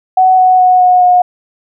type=tone with pitch steps; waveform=sine; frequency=747 / 740.6 / 734.2 / 727.8 / 721.6 Hz; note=F#5 / F#5 / F#5 / F#5 / F#5; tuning=+16 / +1 / -14 / -29 / -44 cents; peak=-4 dBFS; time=0.17-1.22 s; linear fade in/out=5 ms; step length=210 ms; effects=none